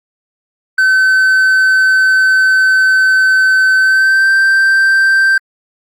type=tone with pitch glide; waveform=triangle; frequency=1529 to 1566.5 Hz; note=G6 to G6; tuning=-44 to -2 cents; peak=-5 dBFS; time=0.78-5.38 s; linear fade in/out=5 ms; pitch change=+42 cents; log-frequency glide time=3.78-4.3 s; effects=Opus 48 kbps